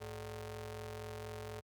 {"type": "ring-modulated tone", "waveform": "sawtooth", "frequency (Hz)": 163.3, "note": "E3", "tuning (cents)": -16, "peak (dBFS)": -36, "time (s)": [0, 1.61], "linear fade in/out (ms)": 20, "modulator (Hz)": 267, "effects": ["high-pass 60 Hz 12 dB/octave"]}